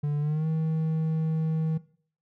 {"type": "tone with pitch glide", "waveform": "triangle", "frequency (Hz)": [146.83, 159.2], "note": ["D3", "D#3"], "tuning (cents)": [0, 40], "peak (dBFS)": -22, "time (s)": [0.03, 1.78], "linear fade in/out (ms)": 10, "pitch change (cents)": 140, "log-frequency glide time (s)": [0.2, 0.47], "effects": ["noise-tail reverb RT60 0.5 s tail -18 dB re dry"]}